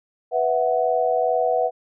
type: chord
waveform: sine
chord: B suspended fourth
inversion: none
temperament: just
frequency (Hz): 493.9 / 658.5 / 740.8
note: B4 / E5 / F#5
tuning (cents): 0 / -2 / +2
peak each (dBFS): -22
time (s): 0.31-1.71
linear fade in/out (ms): 50
effects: none